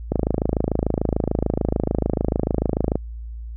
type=click train; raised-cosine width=2 ms; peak=-6 dBFS; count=77; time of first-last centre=0.12-2.956 s; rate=26.8 Hz; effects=added 57 Hz sine -30 dBFS peak until 3.56 s